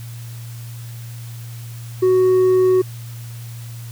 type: tone with hard clipping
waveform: triangle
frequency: 371.2 Hz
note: F#4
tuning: 6 cents sharp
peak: -10 dBFS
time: 2.02-2.82 s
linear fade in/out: 10 ms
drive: 1 dB
effects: added 117 Hz sine -30 dBFS peak until 3.91 s + white hiss -43 dBFS RMS until 3.91 s